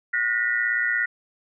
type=tone cluster; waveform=sine; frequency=1449 / 1831 / 1948 Hz; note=F#6 / A#6 / B6; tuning=-37 / -32 / -24 cents; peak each=-25 dBFS; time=0.13-1.06 s; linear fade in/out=10 ms; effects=none